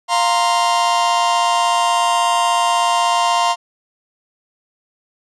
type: chord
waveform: 45% pulse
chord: F suspended fourth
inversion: none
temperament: just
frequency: 698.5 / 931.3 / 1047.7 Hz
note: F5 / Bb5 / C6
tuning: 0 / -2 / +2 cents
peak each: -18 dBFS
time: 0.08-3.56 s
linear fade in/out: 50 ms
effects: resampled to 22050 Hz